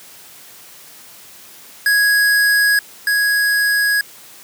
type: tone pair in turn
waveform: square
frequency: 1661.2 / 1661.2 Hz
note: G#6 / G#6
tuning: 0 / 0 cents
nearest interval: unison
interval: 0 cents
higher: neither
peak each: -12 / -14 dBFS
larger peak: first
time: 1.86-2.79 / 3.07-4.01 s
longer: second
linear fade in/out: 2 ms
effects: white hiss -41 dBFS RMS until 4.43 s + high-pass 100 Hz 12 dB/octave